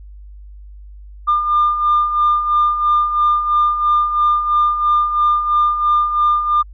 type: beating tone pair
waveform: sine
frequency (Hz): 1200 / 1203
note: D6 / D6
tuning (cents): +37 / +41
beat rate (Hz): 3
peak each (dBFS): -19 / -12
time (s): 1.27-6.63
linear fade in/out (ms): 20
effects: tanh soft clip ceiling -7 dBFS + added 50 Hz sine -34 dBFS peak until 6.73 s

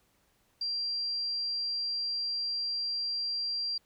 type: tone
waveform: sine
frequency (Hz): 4740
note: D8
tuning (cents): +15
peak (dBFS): -30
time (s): 0.61-3.78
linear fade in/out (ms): 5
effects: pink hiss -70 dBFS RMS until 3.85 s

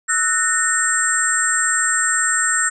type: tone cluster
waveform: sine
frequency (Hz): 1319 / 1477 / 1827 / 7420 / 8220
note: E6 / F#6 / A#6 / A#8 / C9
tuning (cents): +1 / -3 / -35 / -9 / -32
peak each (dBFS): -25 / -22 / -21 / -20 / -23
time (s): 0.08-2.7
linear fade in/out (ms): 20
effects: none

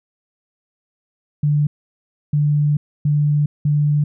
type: tone bursts at uneven times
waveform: sine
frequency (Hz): 147.5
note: D3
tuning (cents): +8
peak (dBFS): -13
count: 4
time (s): 1.43-1.67 / 2.33-2.77 / 3.05-3.46 / 3.65-4.04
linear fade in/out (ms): 5
effects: none

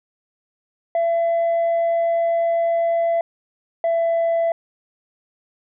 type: tone pair in turn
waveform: sine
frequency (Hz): 673 / 668.4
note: E5 / E5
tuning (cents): +36 / +24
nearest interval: unison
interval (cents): 12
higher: first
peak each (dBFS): -14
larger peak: neither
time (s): 0.95-3.21 / 3.84-4.52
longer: first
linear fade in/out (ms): 2
effects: tanh soft clip ceiling -15 dBFS

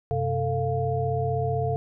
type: tone cluster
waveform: sine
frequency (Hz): 95.4 / 131.1 / 444.7 / 698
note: G2 / C3 / A4 / F5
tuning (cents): -47 / +4 / +18 / -1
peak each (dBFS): -31 / -27 / -28 / -29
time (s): 0.11-1.76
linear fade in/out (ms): 0
effects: none

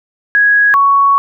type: tone pair in turn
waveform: sine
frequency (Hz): 1661.2 / 1115.1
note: G#6 / C#6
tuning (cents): 0 / +10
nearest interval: perfect fifth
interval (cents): 690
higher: first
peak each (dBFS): -6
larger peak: neither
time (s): 0.35-0.74 / 0.74-1.18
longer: second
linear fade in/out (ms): 0
effects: none

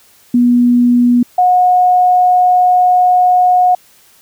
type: tone pair in turn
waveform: sine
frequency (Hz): 243 / 726.1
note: B3 / F#5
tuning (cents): -28 / -33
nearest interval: octave + perfect fifth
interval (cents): 1895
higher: second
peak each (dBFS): -6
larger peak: neither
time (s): 0.34-1.23 / 1.38-3.75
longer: second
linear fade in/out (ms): 5
effects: white hiss -47 dBFS RMS until 4.21 s

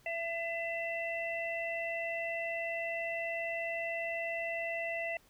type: harmonic tone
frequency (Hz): 670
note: E5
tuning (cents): +28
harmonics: 1 / 3 / 4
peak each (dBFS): -37 / -38 / -40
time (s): 0.06-5.17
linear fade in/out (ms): 2
effects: pink hiss -65 dBFS RMS until 5.29 s

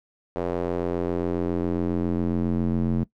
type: tone with band-pass filter sweep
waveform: square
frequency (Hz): 43.65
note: F1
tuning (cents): 0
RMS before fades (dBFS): -25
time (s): 0.36-3.04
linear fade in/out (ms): 0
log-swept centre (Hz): 520 to 200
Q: 1.8
effects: noise-tail reverb RT60 0.1 s tail -20 dB re dry

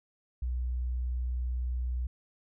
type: tone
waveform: sine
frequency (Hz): 61.74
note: B1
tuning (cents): 0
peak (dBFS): -29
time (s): 0.42-2.07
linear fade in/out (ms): 5
effects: none

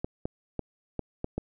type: clicks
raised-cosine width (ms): 2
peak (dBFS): -17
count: 6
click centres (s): 0.045 / 0.255 / 0.593 / 0.993 / 1.244 / 1.38
effects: none

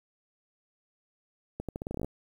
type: accelerating click train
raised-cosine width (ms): 2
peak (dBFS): -21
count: 12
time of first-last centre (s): 1.6-2.046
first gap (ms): 87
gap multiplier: 0.83
effects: 9-bit

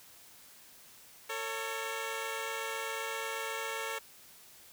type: tone pair together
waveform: 10% pulse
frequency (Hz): 449.1 / 554.4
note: A4 / C#5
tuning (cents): +35 / 0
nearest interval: major third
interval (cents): 365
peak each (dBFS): -29 / -31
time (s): 1.29-3.99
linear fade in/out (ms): 10
effects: white hiss -56 dBFS RMS until 4.72 s

